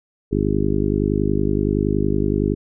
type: harmonic tone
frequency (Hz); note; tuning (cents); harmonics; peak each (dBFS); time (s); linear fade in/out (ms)
50.7; G#1; -41; 1 / 2 / 3 / 4 / 5 / 6 / 7 / 8; -25 / -25 / -25 / -25 / -25 / -25 / -25 / -25; 0.31-2.55; 20
effects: none